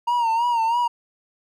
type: tone with vibrato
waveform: triangle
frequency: 932.3 Hz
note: A#5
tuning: in tune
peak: -16 dBFS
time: 0.07-0.88 s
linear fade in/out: 10 ms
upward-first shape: sine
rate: 3.1 Hz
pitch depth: 72 cents each way
effects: none